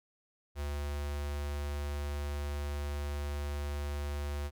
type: tone with notch filter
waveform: square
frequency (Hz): 72.5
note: D2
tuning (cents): -22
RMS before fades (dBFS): -36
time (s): 0.55-4.51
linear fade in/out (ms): 50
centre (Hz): 180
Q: 1.1
effects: none